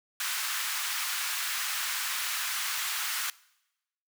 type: high-pass noise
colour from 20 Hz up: pink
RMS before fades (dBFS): -32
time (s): 0.2-3.3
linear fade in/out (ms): 2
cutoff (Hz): 1200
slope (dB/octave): 24
effects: noise-tail reverb RT60 0.9 s tail -22 dB re dry